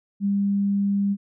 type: tone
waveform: sine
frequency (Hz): 200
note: G3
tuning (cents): +35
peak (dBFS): -19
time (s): 0.2-1.17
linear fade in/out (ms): 50
effects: none